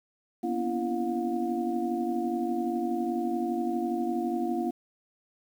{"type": "tone cluster", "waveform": "sine", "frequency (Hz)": [240.5, 252.5, 285.5, 337.9, 717], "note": ["B3", "B3", "D4", "E4", "F5"], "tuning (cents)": [-46, 39, -49, 43, 45], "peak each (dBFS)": [-32, -38, -36, -30, -34], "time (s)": [0.43, 4.71], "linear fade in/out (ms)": 10, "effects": ["9-bit"]}